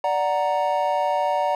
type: chord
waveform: triangle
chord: D augmented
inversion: none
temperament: equal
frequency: 587.3 / 740 / 932.3 Hz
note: D5 / F#5 / A#5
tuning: 0 / 0 / 0 cents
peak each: -22 dBFS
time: 0.04-1.55 s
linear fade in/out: 2 ms
effects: none